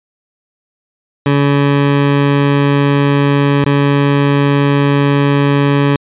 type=tone with dropouts; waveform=20% pulse; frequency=141.8 Hz; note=C#3; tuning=40 cents sharp; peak=-4 dBFS; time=1.26-5.96 s; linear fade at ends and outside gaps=2 ms; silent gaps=3.644-3.66 s; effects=resampled to 8000 Hz